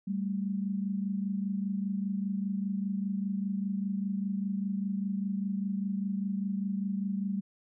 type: tone pair together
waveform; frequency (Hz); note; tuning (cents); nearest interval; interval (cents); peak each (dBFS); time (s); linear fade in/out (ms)
sine; 194.98 / 220; G3 / A3; -9 / 0; major second; 209; -30 / -36; 0.07-7.41; 10
effects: none